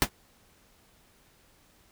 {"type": "noise with exponential decay", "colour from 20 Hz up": "pink", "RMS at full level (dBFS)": -17, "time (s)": [0.02, 0.09], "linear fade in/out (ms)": 0, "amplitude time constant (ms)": 15, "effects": ["pink hiss -62 dBFS RMS until 1.91 s"]}